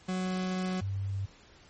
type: tone pair in turn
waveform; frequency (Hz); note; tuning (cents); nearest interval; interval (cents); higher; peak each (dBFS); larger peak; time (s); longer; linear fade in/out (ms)
40% pulse / sine; 185 / 98; F#3 / G2; 0 / 0; major seventh; 1100; first; -29 / -30; first; 0.08-0.81 / 0.81-1.26; first; 10
effects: pink hiss -57 dBFS RMS until 1.69 s + MP3 32 kbps